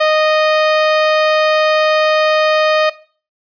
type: tone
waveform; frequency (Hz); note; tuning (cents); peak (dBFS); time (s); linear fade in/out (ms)
sawtooth; 619; D#5; -9; -6; 0-2.9; 10
effects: noise-tail reverb RT60 0.4 s tail -18 dB re dry + resampled to 11025 Hz